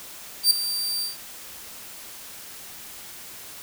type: tone with ADSR envelope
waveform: sawtooth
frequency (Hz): 4673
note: D8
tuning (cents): -9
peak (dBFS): -9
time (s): 0.43-1.17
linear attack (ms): 77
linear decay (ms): 6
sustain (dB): -13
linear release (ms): 150
effects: white hiss -41 dBFS RMS until 3.62 s